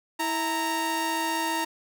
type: tone pair together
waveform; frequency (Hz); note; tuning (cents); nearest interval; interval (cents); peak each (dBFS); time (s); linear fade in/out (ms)
sawtooth; 327 / 926; E4 / A#5; -14 / -12; octave + tritone; 1802; -27 / -23; 0.19-1.65; 10
effects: none